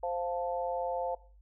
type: chord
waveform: sine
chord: F major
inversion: second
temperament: equal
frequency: 523.3 / 698.5 / 880 Hz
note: C5 / F5 / A5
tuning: 0 / 0 / 0 cents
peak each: -34 / -35 / -37 dBFS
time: 0.03-1.15 s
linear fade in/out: 5 ms
effects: noise-tail reverb RT60 0.4 s tail -19 dB re dry + added 50 Hz sine -55 dBFS peak until 1.41 s